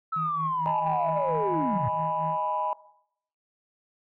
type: linear sweep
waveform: sine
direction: down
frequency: 1318.5 to 101.8 Hz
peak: -25 dBFS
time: 0.12-1.89 s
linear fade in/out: 10 ms
type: tone with tremolo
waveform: sine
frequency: 160 Hz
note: D#3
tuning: 49 cents sharp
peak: -31 dBFS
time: 0.16-2.37 s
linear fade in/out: 5 ms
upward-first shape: sine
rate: 4.4 Hz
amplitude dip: 85%
type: chord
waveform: sine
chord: G# minor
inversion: second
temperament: equal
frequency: 622.3 / 830.6 / 987.8 Hz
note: D#5 / G#5 / B5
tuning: 0 / 0 / 0 cents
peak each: -32 / -30 / -27 dBFS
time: 0.66-2.73 s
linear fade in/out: 0 ms
effects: noise-tail reverb RT60 0.7 s tail -18 dB re dry + tanh soft clip ceiling -17 dBFS